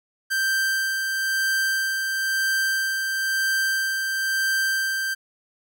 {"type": "tone with tremolo", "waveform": "45% pulse", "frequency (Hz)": 1568, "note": "G6", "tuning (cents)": 0, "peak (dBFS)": -20, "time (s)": [0.3, 5.15], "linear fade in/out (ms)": 20, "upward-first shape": "sine", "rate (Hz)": 1, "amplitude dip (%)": 35, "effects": []}